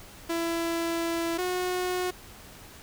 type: tone pair in turn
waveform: sawtooth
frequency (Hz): 334.3 / 363.6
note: E4 / F#4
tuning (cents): +24 / -30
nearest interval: minor second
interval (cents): 146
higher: second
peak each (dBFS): -23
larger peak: neither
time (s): 0.29-1.38 / 1.38-2.11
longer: first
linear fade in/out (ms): 10
effects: pink hiss -48 dBFS RMS until 2.82 s